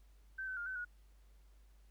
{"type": "tone with pitch steps", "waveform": "sine", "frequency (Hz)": [1548, 1522, 1411, 1523, 1451], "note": ["G6", "F#6", "F6", "F#6", "F#6"], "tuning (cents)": [-22, 48, 17, 50, -34], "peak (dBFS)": -39, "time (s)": [0.38, 0.85], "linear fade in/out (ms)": 10, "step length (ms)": 94, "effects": ["added 50 Hz sine -60 dBFS peak until 1.9 s", "pink hiss -75 dBFS RMS until 1.9 s"]}